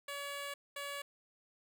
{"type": "tone bursts at uneven times", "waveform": "10% pulse", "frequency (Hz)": 567, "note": "C#5", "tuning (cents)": 39, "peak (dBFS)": -32, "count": 2, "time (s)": [[0.08, 0.54], [0.76, 1.02]], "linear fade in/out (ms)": 5, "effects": []}